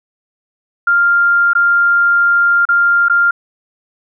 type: tone with dropouts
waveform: sine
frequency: 1396.9 Hz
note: F6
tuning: in tune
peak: -8 dBFS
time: 0.87-3.31 s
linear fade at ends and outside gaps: 5 ms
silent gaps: 1.534-1.551 / 2.653-2.688 / 3.085-3.097 s
effects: none